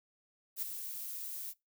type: noise with ADSR envelope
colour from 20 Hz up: violet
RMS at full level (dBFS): -34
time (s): 0.56-1.54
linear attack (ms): 64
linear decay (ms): 3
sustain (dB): -8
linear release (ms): 43
effects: noise-tail reverb RT60 0.2 s tail -22 dB re dry